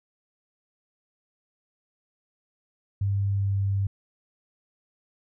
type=tone with pitch glide; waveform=sine; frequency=99.4 to 98.6 Hz; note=G2 to G2; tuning=+25 to +11 cents; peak=-22 dBFS; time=3.01-3.87 s; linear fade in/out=5 ms; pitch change=-14 cents; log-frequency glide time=3.32-3.54 s; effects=none